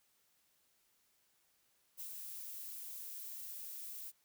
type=noise with ADSR envelope; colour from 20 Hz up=violet; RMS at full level=-45 dBFS; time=1.97-4.12 s; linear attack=35 ms; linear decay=71 ms; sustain=-2 dB; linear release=32 ms; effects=white hiss -75 dBFS RMS until 4.24 s